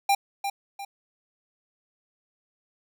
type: tone with echo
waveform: square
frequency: 796 Hz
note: G5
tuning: 26 cents sharp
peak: -19 dBFS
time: 0.09-0.15 s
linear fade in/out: 5 ms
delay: 350 ms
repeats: 2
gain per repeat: -8 dB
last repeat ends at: 0.85 s
effects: none